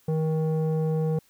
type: tone with low-pass filter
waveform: square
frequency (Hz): 158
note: D#3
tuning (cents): +27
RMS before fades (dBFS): -25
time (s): 0.08-1.19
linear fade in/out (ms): 5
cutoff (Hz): 540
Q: 1.7
effects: white hiss -62 dBFS RMS until 1.29 s